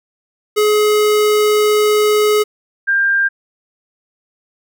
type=tone pair in turn; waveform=square / sine; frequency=422.3 / 1594.4 Hz; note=G#4 / G6; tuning=+29 / +29 cents; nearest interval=octave + major seventh; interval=2300 cents; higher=second; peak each=-11 dBFS; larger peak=neither; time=0.56-2.44 / 2.87-3.29 s; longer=first; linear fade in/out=20 ms; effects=none